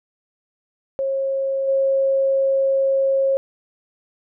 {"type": "tone with level steps", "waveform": "sine", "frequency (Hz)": 541, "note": "C#5", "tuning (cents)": -42, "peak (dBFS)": [-19, -15], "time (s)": [0.99, 3.37], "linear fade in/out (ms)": 0, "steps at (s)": 1.67, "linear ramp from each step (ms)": 20, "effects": []}